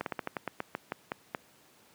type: slowing click train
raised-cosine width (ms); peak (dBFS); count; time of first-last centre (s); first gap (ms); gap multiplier
0.5; -17; 12; 0.01-1.348; 52; 1.16
effects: pink hiss -61 dBFS RMS until 1.94 s + high-pass 150 Hz 12 dB/octave